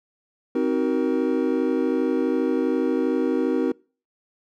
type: chord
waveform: triangle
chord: C half-diminished seventh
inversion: none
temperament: just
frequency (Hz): 261.6 / 314 / 376.7 / 470.9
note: C4 / Eb4 / Gb4 / Bb4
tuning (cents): 0 / +16 / +31 / +18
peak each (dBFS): -22 / -23 / -24 / -24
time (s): 0.55-3.72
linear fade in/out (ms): 5
effects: noise-tail reverb RT60 0.4 s tail -26 dB re dry

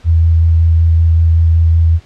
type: tone with vibrato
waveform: sine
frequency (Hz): 82.3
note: E2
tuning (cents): -2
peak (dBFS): -6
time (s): 0.04-2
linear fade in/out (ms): 50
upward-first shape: square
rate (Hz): 5.3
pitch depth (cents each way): 10
effects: pink hiss -45 dBFS RMS until 2.05 s + low-pass 5000 Hz 12 dB/octave

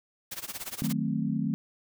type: noise with tremolo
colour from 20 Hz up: white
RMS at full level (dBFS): -35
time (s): 0.31-0.93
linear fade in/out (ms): 10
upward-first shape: sine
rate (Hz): 17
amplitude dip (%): 90
type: chord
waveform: sine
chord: D# diminished seventh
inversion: none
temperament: equal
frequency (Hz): 155.56 / 185 / 220 / 261.6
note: D#3 / F#3 / A3 / C4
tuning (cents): 0 / 0 / 0 / 0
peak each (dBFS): -32 / -33 / -30 / -33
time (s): 0.82-1.54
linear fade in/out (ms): 0
effects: none

